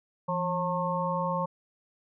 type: harmonic tone with a mistuned harmonic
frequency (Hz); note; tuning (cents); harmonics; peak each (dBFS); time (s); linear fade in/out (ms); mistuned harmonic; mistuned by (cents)
180.2; F#3; -45; 1 / 3 / 5 / 6; -32 / -32 / -32 / -32; 0.28-1.46; 10; 1; -100
effects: none